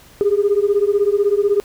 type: beating tone pair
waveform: sine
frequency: 399 / 415 Hz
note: G4 / G#4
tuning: +31 / -1 cents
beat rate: 16 Hz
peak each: -15 dBFS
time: 0.21-1.6 s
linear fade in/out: 0 ms
effects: tanh soft clip ceiling -7 dBFS + pink hiss -46 dBFS RMS until 1.64 s